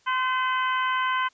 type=harmonic tone with a mistuned harmonic; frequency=510 Hz; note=C5; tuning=44 cents flat; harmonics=2 / 3 / 4 / 5 / 6; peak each=-24 / -28 / -33 / -38 / -35 dBFS; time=0.06-1.29 s; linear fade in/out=20 ms; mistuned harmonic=2; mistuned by=+24 cents; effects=white hiss -62 dBFS RMS until 1.33 s + resampled to 16000 Hz